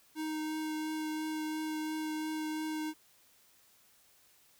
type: tone with vibrato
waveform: square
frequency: 311.1 Hz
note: D#4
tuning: in tune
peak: -35 dBFS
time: 0.15-2.94 s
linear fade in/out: 50 ms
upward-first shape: triangle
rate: 2.9 Hz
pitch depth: 11 cents each way
effects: white hiss -65 dBFS RMS until 4.59 s